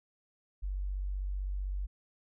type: tone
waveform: sine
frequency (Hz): 47.84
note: G1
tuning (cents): -41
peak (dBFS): -32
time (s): 0.62-1.87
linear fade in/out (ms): 20
effects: none